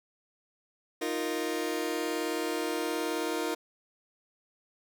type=chord; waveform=sawtooth; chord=Eb suspended second; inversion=none; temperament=just; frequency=311.1 / 350 / 466.7 Hz; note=Eb4 / F4 / Bb4; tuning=0 / +4 / +2 cents; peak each=-30 dBFS; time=1.01-3.55 s; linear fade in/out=10 ms; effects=none